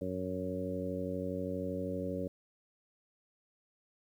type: harmonic tone with a mistuned harmonic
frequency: 92.5 Hz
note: F#2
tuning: in tune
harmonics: 1 / 2 / 3 / 4 / 5 / 6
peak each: -43 / -40 / -40 / -45 / -41 / -40 dBFS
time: 0.01-2.28 s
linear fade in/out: 5 ms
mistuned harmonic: 1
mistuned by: +15 cents
effects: 11-bit